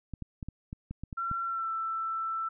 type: clicks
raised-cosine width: 5 ms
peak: -25 dBFS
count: 9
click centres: 0.137 / 0.223 / 0.428 / 0.486 / 0.729 / 0.91 / 1.036 / 1.128 / 1.314 s
type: tone with pitch glide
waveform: sine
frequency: 1360 to 1329.7 Hz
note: F6 to E6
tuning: -46 to +15 cents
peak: -30 dBFS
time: 1.17-2.49 s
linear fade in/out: 10 ms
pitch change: -39 cents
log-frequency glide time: 1.45-1.71 s
effects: none